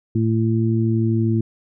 harmonic tone, 112.4 Hz, A2, 37 cents sharp, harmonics 1 / 2 / 3, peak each -18 / -21 / -23 dBFS, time 0.15-1.41 s, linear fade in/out 5 ms, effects none

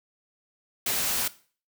white noise, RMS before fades -27 dBFS, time 0.86-1.28 s, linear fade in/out 5 ms, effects noise-tail reverb RT60 0.4 s tail -17 dB re dry

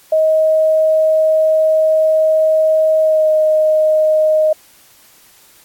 sine tone with pitch glide, 630 to 621.7 Hz, D#5 to D#5, +21 to -2 cents, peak -9 dBFS, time 0.12-4.53 s, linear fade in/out 5 ms, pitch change -23 cents, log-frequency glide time 3.01-3.31 s, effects white hiss -47 dBFS RMS until 5.64 s + AAC 64 kbps

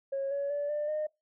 sine tone with pitch steps, 547 / 562.4 / 578.2 / 594.4 / 611.2 Hz, C#5 / C#5 / D5 / D5 / D#5, -23 / +25 / -27 / +21 / -31 cents, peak -28 dBFS, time 0.12-1.07 s, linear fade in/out 10 ms, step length 190 ms, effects noise-tail reverb RT60 0.2 s tail -23 dB re dry + tanh soft clip ceiling -26 dBFS

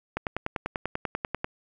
click train, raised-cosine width 0.5 ms, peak -13 dBFS, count 14, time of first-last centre 0.17-1.445 s, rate 10.2 Hz, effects none

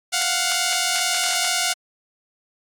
5% pulse tone pair together, 697.7 / 740 Hz, F5 / F#5, -2 / 0 cents, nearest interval minor second, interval 102 cents, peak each -11 dBFS, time 0.12-1.74 s, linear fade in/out 20 ms, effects AAC 64 kbps

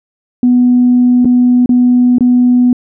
sine tone with dropouts, 246.9 Hz, B3, in tune, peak -4 dBFS, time 0.43-2.73 s, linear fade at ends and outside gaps 2 ms, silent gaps 1.247-1.254 / 1.66-1.692 / 2.184-2.207 s, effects tanh soft clip ceiling 0 dBFS

